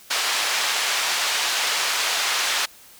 white band-pass noise, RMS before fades -23 dBFS, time 0.1-2.66 s, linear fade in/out 10 ms, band 750 to 4900 Hz, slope 12 dB/octave, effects white hiss -48 dBFS RMS until 2.99 s

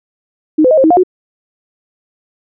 sine tone with pitch steps, 309.8 / 509 / 627 / 533 / 318.4 / 709 / 366.3 Hz, D#4 / C5 / D#5 / C5 / D#4 / F5 / F#4, -7 / -48 / +13 / +32 / +40 / +26 / -17 cents, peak -5 dBFS, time 0.58-1.035 s, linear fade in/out 10 ms, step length 65 ms, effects none

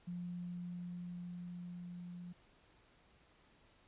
sine tone with level ramp, 176.1 Hz, F3, 15 cents sharp, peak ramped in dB -40 to -46 dBFS, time 0.07-2.33 s, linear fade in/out 10 ms, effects pink hiss -68 dBFS RMS until 3.87 s + resampled to 8000 Hz

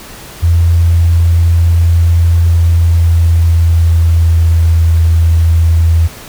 sine tone with pitch glide, 84.5 to 82.43 Hz, E2 to E2, +43 to 0 cents, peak -5 dBFS, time 0.42-6.08 s, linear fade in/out 20 ms, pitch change -43 cents, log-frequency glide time 2.32-4.86 s, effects pink hiss -31 dBFS RMS until 6.28 s

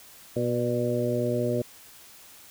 harmonic tone with a mistuned harmonic, 121.8 Hz, B2, 24 cents flat, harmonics 1 / 2 / 3 / 4 / 5, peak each -30 / -30 / -30 / -30 / -30 dBFS, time 0.36-1.62 s, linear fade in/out 5 ms, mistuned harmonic 5, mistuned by -33 cents, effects white hiss -50 dBFS RMS until 2.5 s

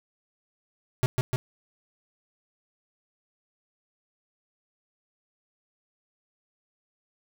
square tone with echo, 127.2 Hz, C3, 48 cents flat, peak -20 dBFS, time 1.03-1.06 s, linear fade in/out 0 ms, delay 150 ms, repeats 2, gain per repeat -2 dB, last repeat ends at 1.36 s, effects none

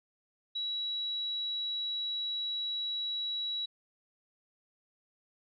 sine tone, 3900 Hz, B7, 23 cents flat, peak -32 dBFS, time 0.55-3.66 s, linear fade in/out 10 ms, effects none

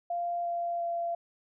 sine tone with pitch steps, 694 / 689.2 / 684.4 Hz, F5 / F5 / F5, -11 / -23 / -35 cents, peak -29 dBFS, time 0.1-1.15 s, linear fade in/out 5 ms, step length 350 ms, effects none

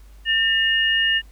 sine tone pair together, 1800.9 / 2857 Hz, A6 / F7, +40 / +39 cents, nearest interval minor sixth, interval 799 cents, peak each -19 dBFS, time 0.25-1.22 s, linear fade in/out 50 ms, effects added 50 Hz sine -42 dBFS peak until 1.31 s + pink hiss -57 dBFS RMS until 1.31 s

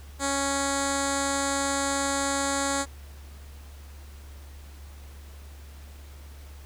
10% pulse tone with low-pass filter, 277.2 Hz, C#4, in tune, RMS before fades -27 dBFS, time 0.19-2.86 s, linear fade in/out 50 ms, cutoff 8200 Hz, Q 6.9, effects added 71 Hz sine -42 dBFS peak until 6.65 s + pink hiss -53 dBFS RMS until 6.65 s

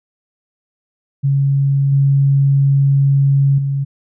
sine tone with level steps, 138.59 Hz, C#3, in tune, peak -11 / -9 / -15 dBFS, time 1.23-3.85 s, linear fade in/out 20 ms, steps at 1.92 / 3.58 s, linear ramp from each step 5 ms, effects none

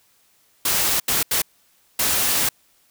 white noise bursts at uneven times, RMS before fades -20 dBFS, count 4, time 0.65-1 / 1.08-1.23 / 1.31-1.42 / 1.99-2.49 s, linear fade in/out 5 ms, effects white hiss -60 dBFS RMS until 2.9 s

